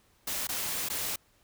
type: noise with dropouts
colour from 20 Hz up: white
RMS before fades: -33 dBFS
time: 0.27-1.16 s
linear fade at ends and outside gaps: 5 ms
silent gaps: 0.472-0.489 / 0.888-0.899 s
effects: pink hiss -66 dBFS RMS until 1.43 s